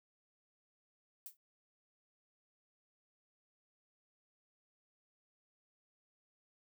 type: noise with exponential decay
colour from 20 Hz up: violet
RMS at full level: -43 dBFS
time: 1.26-1.37 s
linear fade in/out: 1 ms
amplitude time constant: 23 ms
effects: none